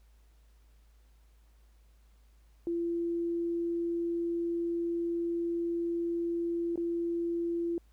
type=tone with dropouts; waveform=sine; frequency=340 Hz; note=F4; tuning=46 cents flat; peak=-29 dBFS; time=2.67-7.78 s; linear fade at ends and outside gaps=1 ms; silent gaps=6.758-6.776 s; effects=added 54 Hz sine -58 dBFS peak until 7.92 s + pink hiss -72 dBFS RMS until 7.92 s